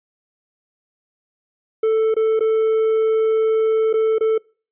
triangle tone with dropouts, 441.4 Hz, A4, 5 cents sharp, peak -12 dBFS, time 1.83-4.38 s, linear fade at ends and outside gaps 5 ms, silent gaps 2.142-2.165 / 2.394-2.406 / 3.93-3.938 / 4.184-4.208 s, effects noise-tail reverb RT60 0.4 s tail -26 dB re dry + resampled to 8000 Hz

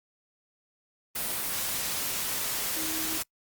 sine tone in noise, 318.5 Hz, D#4, 41 cents sharp, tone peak -37 dBFS, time 2.76-3.18 s, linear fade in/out 10 ms, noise white, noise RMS -31 dBFS, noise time 1.15-3.23 s, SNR -9 dB, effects noise-tail reverb RT60 0.1 s tail -26 dB re dry + Opus 32 kbps

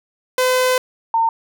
sawtooth / sine tone pair in turn, 509 / 909.3 Hz, C5 / A#5, -48 / -43 cents, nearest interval minor seventh, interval 1005 cents, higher second, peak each -10 / -13 dBFS, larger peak first, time 0.38-0.78 / 1.14-1.29 s, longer first, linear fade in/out 2 ms, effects none

